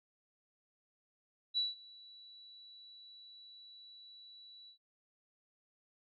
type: tone with ADSR envelope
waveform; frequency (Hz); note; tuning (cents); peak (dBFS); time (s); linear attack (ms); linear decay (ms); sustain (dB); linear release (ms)
sine; 3937; B7; -6; -29; 1.54-4.78; 36; 170; -24; 98
effects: none